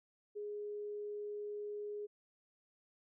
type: tone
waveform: sine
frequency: 415.3 Hz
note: G#4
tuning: in tune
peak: -40 dBFS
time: 0.35-2.07 s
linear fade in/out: 20 ms
effects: none